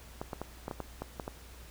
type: clicks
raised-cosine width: 1 ms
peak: -22 dBFS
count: 9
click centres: 0.215 / 0.332 / 0.416 / 0.681 / 0.712 / 0.803 / 1.02 / 1.198 / 1.279 s
effects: added 60 Hz sine -50 dBFS peak until 1.7 s + pink hiss -54 dBFS RMS until 1.7 s